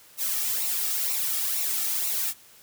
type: noise with flanger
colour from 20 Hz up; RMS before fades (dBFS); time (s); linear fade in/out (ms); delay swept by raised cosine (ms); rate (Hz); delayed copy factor
blue; -27; 0.17-2.34; 50; 0.61 to 2.01; 2.1; -0.6
effects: white hiss -53 dBFS RMS until 2.62 s